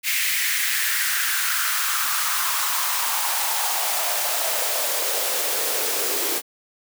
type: noise with high-pass filter sweep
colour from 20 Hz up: white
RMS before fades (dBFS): -23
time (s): 0.03-6.42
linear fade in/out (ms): 50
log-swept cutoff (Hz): 2200 to 370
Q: 3.6
effects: none